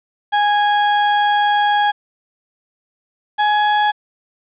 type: tone pair in turn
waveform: 35% pulse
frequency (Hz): 827 / 838.1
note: G#5 / G#5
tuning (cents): -8 / +16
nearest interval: unison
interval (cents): 24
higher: second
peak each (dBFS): -11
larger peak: neither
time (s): 0.32-1.92 / 3.38-3.92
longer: first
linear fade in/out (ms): 20
effects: resampled to 8000 Hz + 8-bit